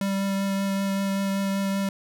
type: tone with vibrato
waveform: square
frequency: 196 Hz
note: G3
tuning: in tune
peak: -24 dBFS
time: 0.01-1.89 s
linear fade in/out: 2 ms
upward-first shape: triangle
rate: 5.2 Hz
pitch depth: 12 cents each way
effects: none